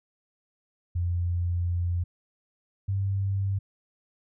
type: tone pair in turn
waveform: sine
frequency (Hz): 87.4 / 97.9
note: F2 / G2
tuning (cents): +2 / -2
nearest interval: major second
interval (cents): 196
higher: second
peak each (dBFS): -24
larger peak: neither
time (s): 0.95-2.04 / 2.88-3.59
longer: first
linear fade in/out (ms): 10
effects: none